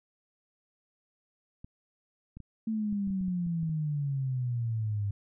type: clicks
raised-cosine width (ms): 5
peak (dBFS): -32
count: 11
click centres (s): 1.645 / 2.37 / 2.403 / 2.927 / 3.075 / 3.105 / 3.21 / 3.282 / 3.466 / 3.631 / 3.695
type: exponential sweep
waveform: sine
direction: down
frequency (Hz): 224.1 to 99.7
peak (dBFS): -28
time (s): 2.67-5.11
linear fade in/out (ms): 5
effects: none